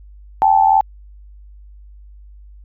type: tone pair together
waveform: sine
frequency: 785.5 / 869 Hz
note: G5 / A5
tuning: +3 / -22 cents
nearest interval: major second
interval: 175 cents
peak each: -12 dBFS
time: 0.42-0.81 s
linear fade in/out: 0 ms
effects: added 50 Hz sine -38 dBFS peak until 2.64 s